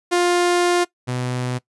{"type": "tone pair in turn", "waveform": "sawtooth", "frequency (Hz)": [352.2, 125.17], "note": ["F4", "B2"], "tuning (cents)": [15, 24], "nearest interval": "octave + tritone", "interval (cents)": 1791, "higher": "first", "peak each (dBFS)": [-11, -18], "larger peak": "first", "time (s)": [[0.11, 0.85], [1.07, 1.59]], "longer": "first", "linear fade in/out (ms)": 20, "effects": ["noise-tail reverb RT60 0.1 s tail -20 dB re dry", "resampled to 24000 Hz"]}